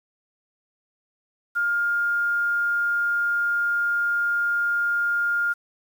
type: tone with quantisation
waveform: sine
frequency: 1410 Hz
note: F6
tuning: 16 cents sharp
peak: -20 dBFS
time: 1.55-5.54 s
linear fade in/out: 20 ms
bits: 8
effects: none